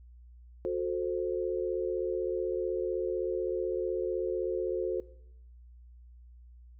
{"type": "chord", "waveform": "sine", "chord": "F# diminished", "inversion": "none", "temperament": "equal with one note detuned", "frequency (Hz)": [364.1, 440, 523.3], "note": ["F#4", "A4", "C5"], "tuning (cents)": [-28, 0, 0], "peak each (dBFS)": [-32, -34, -35], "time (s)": [0.65, 5], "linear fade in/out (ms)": 0, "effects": ["noise-tail reverb RT60 0.7 s tail -18 dB re dry", "added 60 Hz sine -50 dBFS peak until 6.79 s"]}